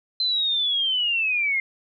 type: linear sweep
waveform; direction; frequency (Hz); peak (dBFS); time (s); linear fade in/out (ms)
sine; down; 4095 to 2101; -20; 0.2-1.6; 2
effects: none